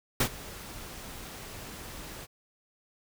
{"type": "noise with ADSR envelope", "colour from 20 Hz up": "pink", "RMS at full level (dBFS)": -23, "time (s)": [0.2, 2.27], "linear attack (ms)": 4, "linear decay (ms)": 79, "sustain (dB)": -20, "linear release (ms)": 33, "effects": []}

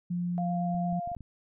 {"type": "tone", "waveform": "sine", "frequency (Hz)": 175.7, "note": "F3", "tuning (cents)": 11, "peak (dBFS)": -28, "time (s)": [0.1, 1], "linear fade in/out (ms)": 10}
{"type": "tone with vibrato", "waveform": "sine", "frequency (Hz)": 698.5, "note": "F5", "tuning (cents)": 0, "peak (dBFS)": -32, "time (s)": [0.38, 1.15], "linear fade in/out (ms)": 0, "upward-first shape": "sine", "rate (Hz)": 8.7, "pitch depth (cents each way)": 9}
{"type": "clicks", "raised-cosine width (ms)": 5, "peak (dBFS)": -33, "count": 6, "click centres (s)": [0.747, 0.928, 1.075, 1.117, 1.167, 1.207]}
{"effects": []}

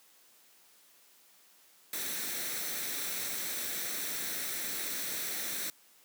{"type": "noise with comb filter", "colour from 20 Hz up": "white", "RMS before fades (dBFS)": -36, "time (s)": [1.93, 5.7], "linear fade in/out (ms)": 2, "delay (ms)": 0.51, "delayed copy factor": 0.5, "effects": ["white hiss -62 dBFS RMS until 6.04 s", "high-pass 200 Hz 12 dB/octave"]}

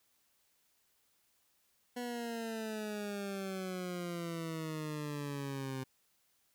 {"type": "exponential sweep", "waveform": "20% pulse", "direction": "down", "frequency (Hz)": [245.9, 130.81], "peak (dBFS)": -33, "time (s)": [1.96, 5.84], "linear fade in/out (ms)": 10, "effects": ["white hiss -74 dBFS RMS until 6.54 s"]}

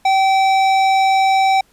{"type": "tone with hard clipping", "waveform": "sine", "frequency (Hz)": 771, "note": "G5", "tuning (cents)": -29, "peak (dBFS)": -13, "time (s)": [0.05, 1.61], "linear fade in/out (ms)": 5, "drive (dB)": 13, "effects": ["pink hiss -56 dBFS RMS until 1.72 s", "resampled to 32000 Hz"]}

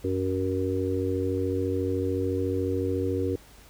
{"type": "harmonic tone with a mistuned harmonic", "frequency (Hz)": 93.9, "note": "F#2", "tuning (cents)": 26, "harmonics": [1, 3, 4, 5], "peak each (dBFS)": [-30, -30, -30, -30], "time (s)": [0.04, 3.36], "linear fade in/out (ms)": 5, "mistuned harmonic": 1, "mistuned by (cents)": -21, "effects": ["added 50 Hz sine -53 dBFS peak until 3.69 s", "pink hiss -53 dBFS RMS until 3.69 s"]}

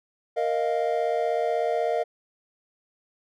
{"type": "chord", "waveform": "triangle", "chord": "Bb suspended fourth", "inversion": "none", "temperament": "equal", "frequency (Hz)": [466.2, 622.3, 698.5], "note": ["Bb4", "Eb5", "F5"], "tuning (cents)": [0, 0, 0], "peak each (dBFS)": -25, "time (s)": [0.36, 2.04], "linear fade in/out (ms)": 20, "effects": []}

